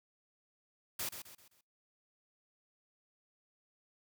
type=noise with echo; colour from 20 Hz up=white; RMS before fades=-38 dBFS; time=0.99-1.09 s; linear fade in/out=5 ms; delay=130 ms; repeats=4; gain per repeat=-8 dB; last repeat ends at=1.61 s; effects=noise-tail reverb RT60 0.3 s tail -25 dB re dry